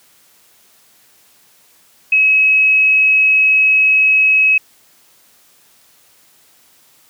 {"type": "tone", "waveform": "sine", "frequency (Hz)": 2561, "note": "D#7", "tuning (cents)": 49, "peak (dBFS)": -8, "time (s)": [2.12, 4.58], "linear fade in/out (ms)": 5, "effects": ["white hiss -51 dBFS RMS until 7.09 s", "high-pass 80 Hz 12 dB/octave"]}